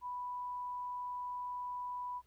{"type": "tone", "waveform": "sine", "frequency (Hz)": 987.8, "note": "B5", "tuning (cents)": 0, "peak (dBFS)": -38, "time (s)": [0.01, 2.22], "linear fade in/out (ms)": 50, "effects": ["added 66 Hz sine -70 dBFS peak until 2.26 s", "pink hiss -75 dBFS RMS until 2.26 s"]}